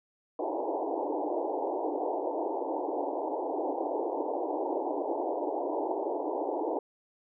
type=band-pass noise; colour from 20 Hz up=pink; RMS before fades=-32 dBFS; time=0.39-6.79 s; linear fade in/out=2 ms; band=290 to 940 Hz; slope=96 dB/octave; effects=none